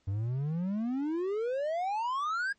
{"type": "exponential sweep", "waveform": "triangle", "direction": "up", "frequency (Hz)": [94, 1661.2], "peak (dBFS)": -27, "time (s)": [0.07, 2.53], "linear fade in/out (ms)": 10, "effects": ["pink hiss -72 dBFS RMS until 2.58 s", "MP3 32 kbps"]}